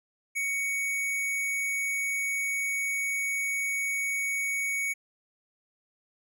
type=tone; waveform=square; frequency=2234 Hz; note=C#7; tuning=13 cents sharp; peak=-28 dBFS; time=0.35-4.94 s; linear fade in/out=20 ms; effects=none